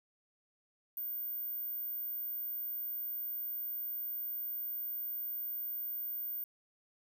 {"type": "tone", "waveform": "sine", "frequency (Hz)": 14460, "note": "A9", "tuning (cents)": 46, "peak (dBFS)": -36, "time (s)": [0.97, 6.44], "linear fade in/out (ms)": 2, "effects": []}